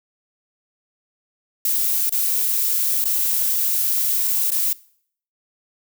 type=noise with dropouts; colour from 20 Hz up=violet; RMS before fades=-20 dBFS; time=1.65-4.73 s; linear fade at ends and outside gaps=2 ms; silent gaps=2.095-2.123 / 3.042-3.055 / 4.505-4.517 s; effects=noise-tail reverb RT60 0.6 s tail -22 dB re dry